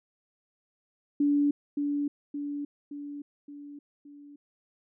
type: tone with echo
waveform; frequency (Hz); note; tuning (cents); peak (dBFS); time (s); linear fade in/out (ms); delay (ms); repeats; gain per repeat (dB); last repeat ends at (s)
sine; 288.5; D4; -31; -21; 1.2-1.51; 5; 570; 5; -5; 4.36
effects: none